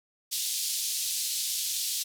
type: band-pass noise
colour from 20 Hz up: pink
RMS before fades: -31 dBFS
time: 0.31-2.04 s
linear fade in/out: 20 ms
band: 3700 to 14000 Hz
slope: 24 dB/octave
effects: none